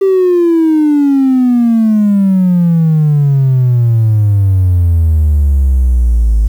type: exponential sweep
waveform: triangle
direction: down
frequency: 392 to 51.91 Hz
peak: -3 dBFS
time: 0.01-6.48 s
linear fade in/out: 10 ms
effects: tanh soft clip ceiling -2 dBFS + 7-bit